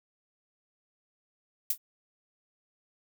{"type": "noise with exponential decay", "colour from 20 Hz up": "violet", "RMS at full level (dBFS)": -21, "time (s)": [1.7, 1.78], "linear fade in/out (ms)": 5, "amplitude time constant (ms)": 17, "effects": []}